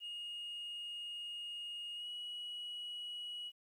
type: tone with pitch glide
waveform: sine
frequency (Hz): 2861 to 2916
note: F7 to F#7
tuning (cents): +41 to -26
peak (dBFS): -40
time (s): 0-3.52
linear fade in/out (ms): 50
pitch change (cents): +33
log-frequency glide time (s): 1.95-2.07
effects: tanh soft clip ceiling -40 dBFS + 12-bit